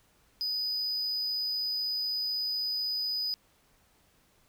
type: tone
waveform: triangle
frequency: 4978 Hz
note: D#8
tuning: in tune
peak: -28 dBFS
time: 0.41-3.34 s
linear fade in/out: 0 ms
effects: pink hiss -66 dBFS RMS until 4.48 s